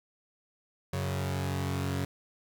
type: tone pair together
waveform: sawtooth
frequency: 92.5 / 138.59 Hz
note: F#2 / C#3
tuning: 0 / 0 cents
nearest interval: perfect fifth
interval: 700 cents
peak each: -28 / -29 dBFS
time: 0.93-2.05 s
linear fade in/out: 5 ms
effects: 9-bit